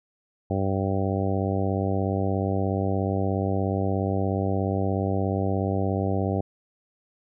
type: harmonic tone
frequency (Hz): 96.9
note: G2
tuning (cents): -20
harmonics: 1 / 2 / 3 / 4 / 5 / 6 / 7 / 8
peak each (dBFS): -26 / -29 / -31 / -32 / -33 / -34 / -34 / -35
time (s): 0.5-6.41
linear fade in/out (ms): 5
effects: none